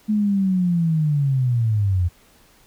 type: linear sweep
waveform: sine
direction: down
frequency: 215.5 to 85 Hz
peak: -16 dBFS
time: 0.08-2.09 s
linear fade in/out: 20 ms
effects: pink hiss -54 dBFS RMS until 2.66 s